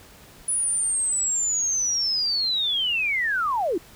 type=linear sweep; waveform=sine; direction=down; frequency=9956 to 299.2 Hz; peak=-21 dBFS; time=0.48-3.78 s; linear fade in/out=5 ms; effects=pink hiss -49 dBFS RMS until 3.95 s